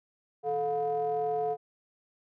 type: ring-modulated tone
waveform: triangle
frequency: 138.59 Hz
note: C#3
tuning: in tune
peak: -22 dBFS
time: 0.43-1.57 s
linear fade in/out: 50 ms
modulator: 575 Hz
effects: none